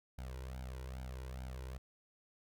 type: tone with flanger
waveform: sawtooth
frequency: 64.1 Hz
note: C2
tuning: 35 cents flat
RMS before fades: -45 dBFS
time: 0.18-1.78 s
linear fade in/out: 5 ms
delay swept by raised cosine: 1.3 to 2.1 ms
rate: 2.4 Hz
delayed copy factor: +0.85
effects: none